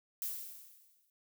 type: noise with exponential decay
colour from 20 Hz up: violet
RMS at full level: -36 dBFS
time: 0.22-1.1 s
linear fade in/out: 1 ms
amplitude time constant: 190 ms
effects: none